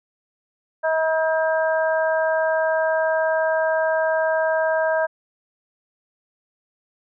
harmonic tone, 319.3 Hz, D#4, 45 cents sharp, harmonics 2 / 3 / 4 / 5, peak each -19 / -26 / -34 / -25 dBFS, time 0.83-5.07 s, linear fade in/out 20 ms, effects none

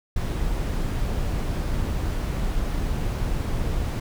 brown noise, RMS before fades -25 dBFS, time 0.16-4 s, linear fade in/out 5 ms, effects none

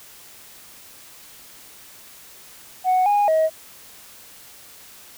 sine tone with pitch steps, 740 / 821 / 635 Hz, F#5 / G#5 / D#5, 0 / -20 / +35 cents, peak -13 dBFS, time 2.84-3.5 s, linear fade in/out 50 ms, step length 220 ms, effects tanh soft clip ceiling -13 dBFS + white hiss -45 dBFS RMS until 5.17 s

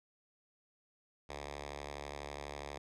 5% pulse tone with notch filter, 72.2 Hz, D2, 29 cents flat, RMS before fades -45 dBFS, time 1.29-2.78 s, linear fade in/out 5 ms, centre 200 Hz, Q 0.6, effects low-pass 7000 Hz 12 dB/octave

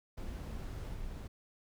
brown noise with level steps, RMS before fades -41 / -43 dBFS, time 0.17-1.28 s, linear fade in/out 10 ms, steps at 0.94 s, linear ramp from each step 2 ms, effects none

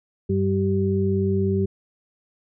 harmonic tone, 96.8 Hz, G2, 21 cents flat, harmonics 1 / 2 / 4, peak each -23 / -23 / -23 dBFS, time 0.29-1.66 s, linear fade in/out 10 ms, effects none

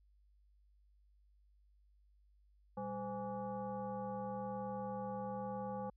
sine tone with frequency modulation, 515 Hz, C5, 28 cents flat, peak -39 dBFS, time 2.77-5.9 s, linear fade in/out 5 ms, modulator 317 Hz, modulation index 1.4, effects added 50 Hz sine -66 dBFS peak until 5.96 s

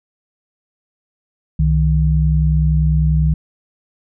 sine tone pair together, 65.19 / 155.5 Hz, C2 / D#3, -6 / -1 cents, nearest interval octave + minor third, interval 1505 cents, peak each -14 dBFS, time 1.59-3.34 s, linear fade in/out 5 ms, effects none

